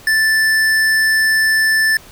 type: tone with tanh clipping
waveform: sine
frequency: 1760 Hz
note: A6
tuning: in tune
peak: -13 dBFS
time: 0.07-1.97 s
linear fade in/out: 2 ms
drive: 17 dB
effects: pink hiss -41 dBFS RMS until 2.11 s